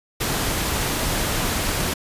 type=noise; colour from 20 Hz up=pink; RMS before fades=-23 dBFS; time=0.2-1.94 s; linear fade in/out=10 ms; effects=resampled to 32000 Hz